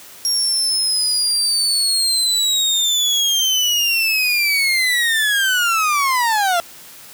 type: linear sweep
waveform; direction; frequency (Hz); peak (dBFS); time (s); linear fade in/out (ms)
30% pulse; down; 5600 to 671; -12; 0.25-6.6; 0
effects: white hiss -40 dBFS RMS until 7.13 s + high-pass 80 Hz 12 dB/octave